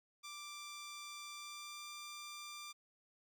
10% pulse tone with pitch glide, 1178 to 1186.2 Hz, D6 to D6, +5 to +17 cents, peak -39 dBFS, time 0.23-2.73 s, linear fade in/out 20 ms, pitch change +12 cents, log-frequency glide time 1.36-1.88 s, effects none

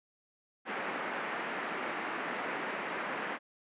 white band-pass noise, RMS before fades -37 dBFS, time 0.65-3.39 s, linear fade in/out 50 ms, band 200 to 2100 Hz, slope 24 dB/octave, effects resampled to 8000 Hz

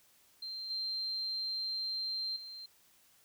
sine tone with level steps, 4154 Hz, C8, 13 cents flat, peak -39 / -34 / -44 dBFS, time 0.42-2.66 s, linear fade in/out 5 ms, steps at 0.7 / 2.36 s, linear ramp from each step 5 ms, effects white hiss -66 dBFS RMS until 3.24 s

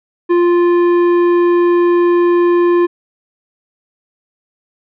sine tone with tanh clipping, 348.6 Hz, F4, 3 cents flat, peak -10 dBFS, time 0.29-2.87 s, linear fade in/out 20 ms, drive 11 dB, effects none

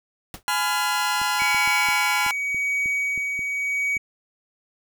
pink noise with exponential decay, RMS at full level -31 dBFS, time 0.34-0.43 s, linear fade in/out 1 ms, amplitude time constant 19 ms
sawtooth chord, F diminished, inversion first, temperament just, 838.1 / 1005.8 / 1396.9 Hz, Ab5 / Cb6 / F6, +16 / +31 / 0 cents, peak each -22 dBFS, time 0.48-2.31 s, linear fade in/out 0 ms
clicks, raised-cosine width 3 ms, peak -27 dBFS, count 11, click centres 1.216 / 1.42 / 1.546 / 1.676 / 1.887 / 2.264 / 2.546 / 2.859 / 3.177 / 3.392 / 3.968 s
triangle tone with tremolo, 2260 Hz, C#7, 33 cents sharp, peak -19 dBFS, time 1.39-3.98 s, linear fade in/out 10 ms, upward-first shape sine, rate 0.87 Hz, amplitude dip 35%
effects none

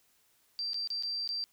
sine tone with dropouts, 4699 Hz, D8, in tune, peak -32 dBFS, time 0.59-1.44 s, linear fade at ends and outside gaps 0 ms, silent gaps 0.733-0.743 / 0.874-0.903 / 1.025-1.034 / 1.276-1.29 s, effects white hiss -69 dBFS RMS until 1.52 s

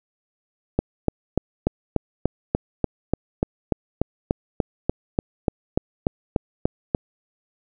click train, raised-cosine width 2 ms, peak -5 dBFS, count 22, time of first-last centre 0.79-6.948 s, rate 3.41 Hz, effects none

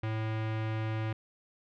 square tone with low-pass filter, 110 Hz, A2, in tune, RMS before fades -33 dBFS, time 0.03-1.13 s, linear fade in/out 5 ms, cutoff 2500 Hz, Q 1.4, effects none

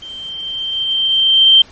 sine tone with level ramp, 3136 Hz, G7, in tune, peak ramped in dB -28 to -3 dBFS, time 0.02-1.62 s, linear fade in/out 5 ms, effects pink hiss -43 dBFS RMS until 1.71 s + MP3 32 kbps

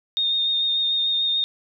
sine tone with vibrato, 3674 Hz, A#7, 26 cents flat, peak -19 dBFS, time 0.17-1.44 s, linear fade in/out 0 ms, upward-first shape sine, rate 6.8 Hz, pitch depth 17 cents each way, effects none

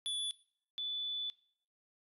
square / sine tone pair in turn, 3449 / 3479 Hz, A7 / A7, -35 / -20 cents, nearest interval unison, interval 15 cents, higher second, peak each -35 / -36 dBFS, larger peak first, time 0.06-0.31 / 0.78-1.3 s, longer second, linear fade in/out 0 ms, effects noise-tail reverb RT60 0.6 s tail -20 dB re dry + resampled to 32000 Hz

